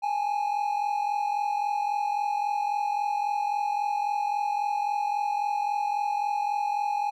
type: tone pair together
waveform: triangle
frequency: 819.3 / 863 Hz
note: G#5 / A5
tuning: -24 / -34 cents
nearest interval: minor second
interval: 90 cents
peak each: -24 / -29 dBFS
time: 0.02-7.11 s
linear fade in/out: 20 ms
effects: none